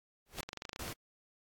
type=noise with exponential growth; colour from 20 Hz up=pink; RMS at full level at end=-36 dBFS; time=0.26-0.41 s; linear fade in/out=5 ms; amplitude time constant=31 ms
type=clicks; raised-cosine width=0.2 ms; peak=-24 dBFS; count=11; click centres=0.386 / 0.431 / 0.49 / 0.531 / 0.573 / 0.621 / 0.652 / 0.693 / 0.731 / 0.761 / 0.88 s
type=noise; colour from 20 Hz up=pink; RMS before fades=-42 dBFS; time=0.79-0.93 s; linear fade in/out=5 ms
effects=AAC 64 kbps

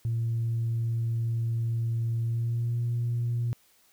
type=tone with pitch glide; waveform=sine; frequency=115.3 to 118.82 Hz; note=A#2 to A#2; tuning=-19 to +34 cents; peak=-24 dBFS; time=0.05-3.53 s; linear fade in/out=0 ms; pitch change=+53 cents; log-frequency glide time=2.22-2.79 s; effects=tanh soft clip ceiling -22 dBFS + white hiss -63 dBFS RMS until 3.92 s

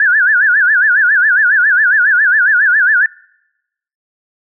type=tone with vibrato; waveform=sine; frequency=1589 Hz; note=G6; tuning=23 cents sharp; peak=-7 dBFS; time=0-3.06 s; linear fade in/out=2 ms; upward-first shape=sine; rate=7.3 Hz; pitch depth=190 cents each way; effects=noise-tail reverb RT60 0.9 s tail -26 dB re dry

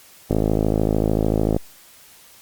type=click train; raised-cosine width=2 ms; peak=-5 dBFS; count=68; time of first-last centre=0.31-1.565 s; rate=53.4 Hz; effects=white hiss -48 dBFS RMS until 2.41 s + Opus 48 kbps

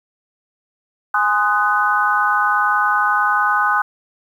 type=chord; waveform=sine; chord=Ab dominant seventh; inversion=none; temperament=just; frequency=830.6 / 1038.3 / 1245.9 / 1495.1 Hz; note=Ab5 / C6 / Eb6 / Gb6; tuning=0 / -14 / +2 / +18 cents; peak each=-20 / -22 / -18 / -18 dBFS; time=1.14-3.82 s; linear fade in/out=5 ms; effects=8-bit

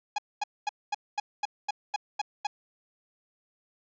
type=tone bursts; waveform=45% pulse; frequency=830.6 Hz; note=G#5; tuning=in tune; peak=-26 dBFS; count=10; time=0.16-2.47 s; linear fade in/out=5 ms; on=24 ms; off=230 ms; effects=resampled to 16000 Hz + 11-bit

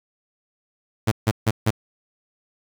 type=tone bursts; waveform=sawtooth; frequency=110 Hz; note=A2; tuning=in tune; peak=-12 dBFS; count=4; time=1.07-1.708 s; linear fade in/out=10 ms; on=47 ms; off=150 ms; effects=7-bit

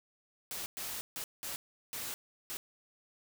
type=noise bursts at uneven times; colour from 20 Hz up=white; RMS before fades=-40 dBFS; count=6; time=0.51-0.66 / 0.77-1.01 / 1.16-1.24 / 1.43-1.56 / 1.93-2.14 / 2.5-2.57 s; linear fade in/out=0 ms; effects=none

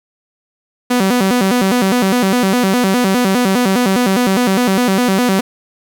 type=tone with vibrato; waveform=sawtooth; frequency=217.6 Hz; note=A3; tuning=19 cents flat; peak=-7 dBFS; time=0.9-5.41 s; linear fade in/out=10 ms; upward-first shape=square; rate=4.9 Hz; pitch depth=220 cents each way; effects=7-bit

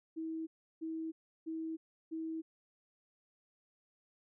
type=tone bursts; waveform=sine; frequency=322.3 Hz; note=E4; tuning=39 cents flat; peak=-37 dBFS; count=4; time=0.16-2.42 s; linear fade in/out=20 ms; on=310 ms; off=340 ms; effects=none

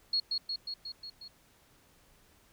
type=tone with echo; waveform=sine; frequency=4316 Hz; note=C#8; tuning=47 cents flat; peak=-26 dBFS; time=0.13-0.2 s; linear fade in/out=5 ms; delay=180 ms; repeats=6; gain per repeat=-3 dB; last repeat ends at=1.28 s; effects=pink hiss -64 dBFS RMS until 2.52 s

